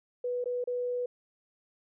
sine tone with dropouts, 492 Hz, B4, 7 cents flat, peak -29 dBFS, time 0.24-1.06 s, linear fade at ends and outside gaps 5 ms, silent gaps 0.442-0.457 / 0.641-0.673 s, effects none

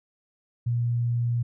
sine tone, 119.2 Hz, A#2, 39 cents sharp, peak -22 dBFS, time 0.66-1.43 s, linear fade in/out 10 ms, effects none

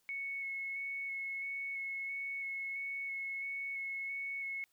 sine tone with vibrato, 2200 Hz, C#7, 14 cents flat, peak -37 dBFS, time 0.09-4.64 s, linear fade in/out 0 ms, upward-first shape square, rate 1.5 Hz, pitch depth 11 cents each way, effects white hiss -75 dBFS RMS until 4.72 s

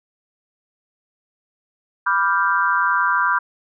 sine chord, G dominant seventh, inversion first, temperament equal, 987.8 / 1174.7 / 1396.9 / 1568 Hz, B5 / D6 / F6 / G6, 0 / 0 / 0 / 0 cents, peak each -21 dBFS, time 2.06-3.39 s, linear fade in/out 10 ms, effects none

